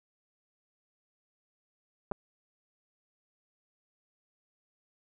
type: clicks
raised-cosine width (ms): 1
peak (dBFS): -20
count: 2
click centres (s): 2.114 / 2.119
effects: none